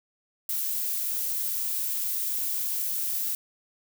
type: noise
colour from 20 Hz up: violet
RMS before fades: -29 dBFS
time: 0.49-3.35 s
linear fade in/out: 2 ms
effects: none